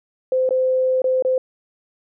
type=tone with dropouts; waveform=sine; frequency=516 Hz; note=C5; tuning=24 cents flat; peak=-15 dBFS; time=0.32-1.38 s; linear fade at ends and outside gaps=2 ms; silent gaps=0.491-0.507 / 1.019-1.042 / 1.224-1.249 s; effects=none